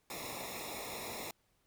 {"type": "noise with comb filter", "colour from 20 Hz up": "pink", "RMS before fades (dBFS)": -43, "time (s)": [0.1, 1.31], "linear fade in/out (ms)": 2, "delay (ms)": 0.65, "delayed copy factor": -0.95, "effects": ["pink hiss -75 dBFS RMS until 1.66 s"]}